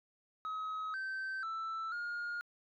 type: tone with pitch steps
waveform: sine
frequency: 1274 / 1549 / 1325 / 1423 Hz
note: D#6 / G6 / E6 / F6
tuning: +41 / -21 / +9 / +32 cents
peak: -34 dBFS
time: 0.45-2.41 s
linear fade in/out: 0 ms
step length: 490 ms
effects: tanh soft clip ceiling -36 dBFS